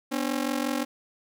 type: ring-modulated tone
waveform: sawtooth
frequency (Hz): 270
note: C#4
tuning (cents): -45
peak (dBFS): -19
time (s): 0.11-0.85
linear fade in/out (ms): 20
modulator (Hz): 22.8
effects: none